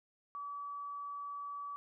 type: tone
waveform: sine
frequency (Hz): 1146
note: D6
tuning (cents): -43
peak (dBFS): -40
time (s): 0.35-1.76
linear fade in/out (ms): 0
effects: none